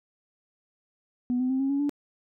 sine tone with pitch steps, 246.9 / 254.7 / 262.8 / 271.1 / 279.7 / 288.6 Hz, B3 / C4 / C4 / C#4 / C#4 / D4, 0 / -46 / +8 / -38 / +16 / -30 cents, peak -22 dBFS, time 1.3-1.894 s, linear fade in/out 0 ms, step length 99 ms, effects tanh soft clip ceiling -19 dBFS

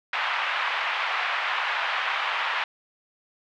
pink band-pass noise, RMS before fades -27 dBFS, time 0.13-2.64 s, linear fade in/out 2 ms, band 870 to 3000 Hz, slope 24 dB/octave, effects none

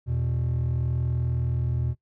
triangle tone pair together, 81.42 / 122.2 Hz, E2 / B2, -21 / -18 cents, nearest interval perfect fifth, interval 703 cents, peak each -25 / -22 dBFS, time 0.06-1.95 s, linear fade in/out 50 ms, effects noise-tail reverb RT60 0.1 s tail -20 dB re dry + tanh soft clip ceiling -17 dBFS

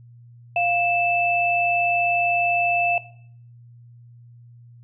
sine tone pair together, 698.5 / 2637 Hz, F5 / E7, 0 / 0 cents, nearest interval octave + major seventh, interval 2300 cents, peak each -20 / -22 dBFS, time 0.56-2.98 s, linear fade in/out 2 ms, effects noise-tail reverb RT60 0.6 s tail -17 dB re dry + added 119 Hz sine -44 dBFS peak until 4.83 s

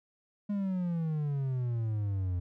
triangle exponential sweep, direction down, 207.7 to 87.31 Hz, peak -27 dBFS, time 0.49-2.4 s, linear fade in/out 10 ms, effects none

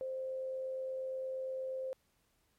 sine tone with amplitude modulation, 523.3 Hz, C5, in tune, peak -35 dBFS, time 0.01-1.93 s, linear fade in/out 0 ms, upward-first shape sine, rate 88.5 Hz, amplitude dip 25%, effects pink hiss -75 dBFS RMS until 2.58 s + MP3 64 kbps

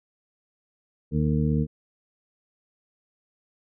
harmonic tone, 76 Hz, D#2, 40 cents flat, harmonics 1 / 2 / 3 / 4 / 6, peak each -28 / -23 / -26 / -33 / -33 dBFS, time 1.11-1.67 s, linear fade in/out 50 ms, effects none

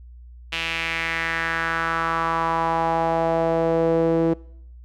sawtooth tone with band-pass filter sweep, 164.81 Hz, E3, in tune, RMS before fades -22 dBFS, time 0.52-4.34 s, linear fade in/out 10 ms, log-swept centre 2800 to 400 Hz, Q 3.2, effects noise-tail reverb RT60 0.7 s tail -24 dB re dry + added 60 Hz sine -40 dBFS peak until 4.84 s

